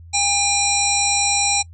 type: harmonic tone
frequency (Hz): 805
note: G5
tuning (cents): +46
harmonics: 1 / 3 / 5 / 7 / 9 / 10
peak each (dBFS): -23 / -23 / -23 / -23 / -23 / -23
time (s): 0.13-1.63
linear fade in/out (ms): 20
effects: noise-tail reverb RT60 0.1 s tail -26 dB re dry + added 84 Hz sine -38 dBFS peak until 1.73 s